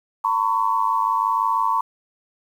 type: tone cluster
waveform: sine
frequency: 909 / 1010 / 1116 Hz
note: A#5 / B5 / C#6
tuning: -44 / +39 / +11 cents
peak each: -22 dBFS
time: 0.24-1.81 s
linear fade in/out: 5 ms
effects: 8-bit